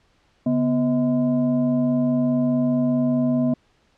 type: tone with frequency modulation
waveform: sine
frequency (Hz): 246.9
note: B3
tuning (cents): 0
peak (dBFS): -17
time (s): 0.46-3.54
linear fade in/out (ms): 5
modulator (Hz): 389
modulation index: 0.67
effects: pink hiss -62 dBFS RMS until 3.97 s + low-pass 5000 Hz 12 dB/octave